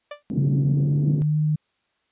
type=tone with exponential decay; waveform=sawtooth; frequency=587.3 Hz; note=D5; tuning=in tune; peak=-25 dBFS; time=0.11-0.23 s; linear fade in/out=5 ms; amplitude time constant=24 ms
type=band-pass noise; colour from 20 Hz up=pink; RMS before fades=-28 dBFS; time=0.3-1.22 s; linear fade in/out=0 ms; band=150 to 300 Hz; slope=24 dB/octave
type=tone with pitch glide; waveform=sine; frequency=140 to 152.67 Hz; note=C#3 to D#3; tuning=+18 to -33 cents; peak=-18 dBFS; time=0.37-1.56 s; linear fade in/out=10 ms; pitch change=+149 cents; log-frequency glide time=0.64-1.37 s
effects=white hiss -70 dBFS RMS until 2.11 s + resampled to 8000 Hz